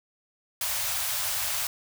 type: band-stop noise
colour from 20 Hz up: white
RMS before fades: -29 dBFS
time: 0.61-1.67 s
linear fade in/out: 2 ms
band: 130 to 560 Hz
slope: 96 dB/octave
effects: none